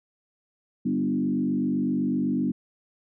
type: tone with frequency modulation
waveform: sine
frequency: 246.9 Hz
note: B3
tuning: in tune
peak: -22 dBFS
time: 0.85-2.52 s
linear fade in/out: 10 ms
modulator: 47.9 Hz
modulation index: 1.3
effects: none